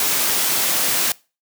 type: noise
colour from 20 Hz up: white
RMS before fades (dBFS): -19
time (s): 0-1.12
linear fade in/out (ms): 2
effects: noise-tail reverb RT60 0.3 s tail -22 dB re dry + high-pass 150 Hz 12 dB/octave